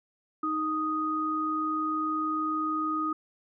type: tone pair together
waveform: sine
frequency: 311.1 / 1244.4 Hz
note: D#4 / D#6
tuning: 0 / 0 cents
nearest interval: 2 octaves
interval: 2400 cents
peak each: -31 / -28 dBFS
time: 0.43-3.13 s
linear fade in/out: 5 ms
effects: none

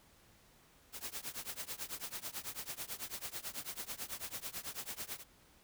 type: noise with tremolo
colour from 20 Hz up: white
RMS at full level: -40 dBFS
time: 0.92-5.24 s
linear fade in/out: 50 ms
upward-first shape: triangle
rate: 9.1 Hz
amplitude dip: 100%
effects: pink hiss -65 dBFS RMS until 5.63 s

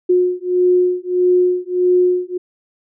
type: beating tone pair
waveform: sine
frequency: 360.3 / 361.9 Hz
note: F#4 / F#4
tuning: -46 / -38 cents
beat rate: 1.6 Hz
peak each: -15 dBFS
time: 0.09-2.38 s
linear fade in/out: 10 ms
effects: none

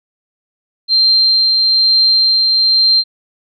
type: tone with tremolo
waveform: sine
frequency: 4158 Hz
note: C8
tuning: 12 cents flat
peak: -7 dBFS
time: 0.88-3.04 s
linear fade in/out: 50 ms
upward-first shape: triangle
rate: 1.1 Hz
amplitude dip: 25%
effects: none

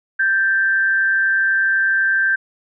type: tone pair together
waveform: sine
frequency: 1568 / 1760 Hz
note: G6 / A6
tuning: 0 / 0 cents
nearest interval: major second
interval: 200 cents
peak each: -14 / -25 dBFS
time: 0.19-2.36 s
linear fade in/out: 10 ms
effects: none

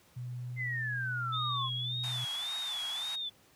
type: tone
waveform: sine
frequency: 123.4 Hz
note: B2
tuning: 1 cent flat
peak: -36 dBFS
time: 0.16-2.25 s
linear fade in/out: 10 ms
type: exponential sweep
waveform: sine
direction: down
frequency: 2093 to 1038 Hz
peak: -33 dBFS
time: 0.56-1.7 s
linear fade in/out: 50 ms
type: tone with vibrato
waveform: sine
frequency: 3520 Hz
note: A7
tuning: in tune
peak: -34 dBFS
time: 1.32-3.3 s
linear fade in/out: 20 ms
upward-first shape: sine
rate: 1.8 Hz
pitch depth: 110 cents each way
type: band-pass noise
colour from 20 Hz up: pink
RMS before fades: -46 dBFS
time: 2.03-3.16 s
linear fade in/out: 10 ms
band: 710 to 12000 Hz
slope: 48 dB/octave
effects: pink hiss -63 dBFS RMS until 3.55 s + high-pass 80 Hz 12 dB/octave

